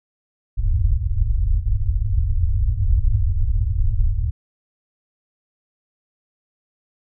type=low-pass noise; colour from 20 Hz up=pink; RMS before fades=-18 dBFS; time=0.57-4.31 s; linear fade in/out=10 ms; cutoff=110 Hz; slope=96 dB/octave; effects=none